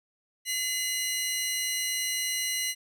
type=tone pair together; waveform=15% pulse; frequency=2037 / 2881 Hz; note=C7 / F#7; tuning=-47 / -47 cents; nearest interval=tritone; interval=600 cents; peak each=-24 dBFS; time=0.45-2.75 s; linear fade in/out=50 ms; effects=none